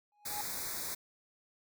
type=tone with exponential growth; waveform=triangle; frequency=830.6 Hz; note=G#5; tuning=in tune; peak=-33 dBFS; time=0.12-0.41 s; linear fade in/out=1 ms; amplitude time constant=61 ms
type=band-stop noise; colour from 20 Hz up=white; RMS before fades=-39 dBFS; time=0.25-0.95 s; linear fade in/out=10 ms; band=2400 to 3600 Hz; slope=96 dB/octave
effects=none